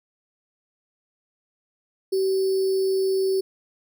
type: tone with sample-and-hold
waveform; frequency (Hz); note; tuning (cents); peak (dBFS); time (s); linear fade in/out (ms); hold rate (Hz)
sine; 383.1; G4; -40; -19; 2.12-3.41; 10; 4900
effects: none